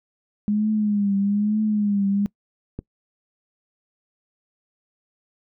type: tone with vibrato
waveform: sine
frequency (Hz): 206.4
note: G#3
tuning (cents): -10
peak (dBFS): -18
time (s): 0.48-2.26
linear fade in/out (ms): 0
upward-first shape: triangle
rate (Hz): 1.1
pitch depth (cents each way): 85
type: click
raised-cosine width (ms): 3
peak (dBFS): -17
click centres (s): 2.79
effects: noise-tail reverb RT60 0.1 s tail -23 dB re dry